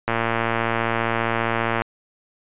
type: click train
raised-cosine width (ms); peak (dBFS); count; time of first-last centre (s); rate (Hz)
0.5; -6; 201; 0.08-1.819; 115
effects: resampled to 8000 Hz